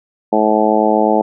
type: harmonic tone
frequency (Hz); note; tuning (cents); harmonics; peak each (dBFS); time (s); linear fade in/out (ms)
107.9; A2; -33; 2 / 3 / 4 / 5 / 6 / 7 / 8; -18 / -18 / -18 / -18 / -18 / -18 / -18; 0.32-1.22; 10
effects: none